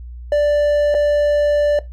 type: tone with dropouts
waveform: triangle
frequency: 587.3 Hz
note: D5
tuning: in tune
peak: -10 dBFS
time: 0.32-1.79 s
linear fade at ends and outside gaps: 2 ms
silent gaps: 0.943-0.948 s
effects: noise-tail reverb RT60 0.2 s tail -18 dB re dry + added 60 Hz sine -30 dBFS peak until 1.92 s